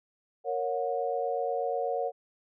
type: chord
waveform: sine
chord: F# major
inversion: first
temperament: equal with one note detuned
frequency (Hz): 466.2 / 554.4 / 726.4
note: A#4 / C#5 / F#5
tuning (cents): 0 / 0 / -32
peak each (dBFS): -32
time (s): 0.44-2.12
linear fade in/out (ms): 50
effects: none